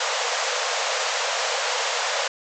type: band-pass noise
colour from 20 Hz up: pink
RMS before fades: -25 dBFS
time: 0-2.28 s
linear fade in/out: 5 ms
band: 470 to 7500 Hz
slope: 96 dB/octave
effects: none